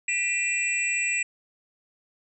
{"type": "tone cluster", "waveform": "sine", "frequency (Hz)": [1969, 2386, 2691, 7780], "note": ["B6", "D7", "E7", "B8"], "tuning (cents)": [-6, 27, 35, -27], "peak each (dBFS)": [-31, -27, -30, -29], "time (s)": [0.08, 1.23], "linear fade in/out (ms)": 5, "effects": []}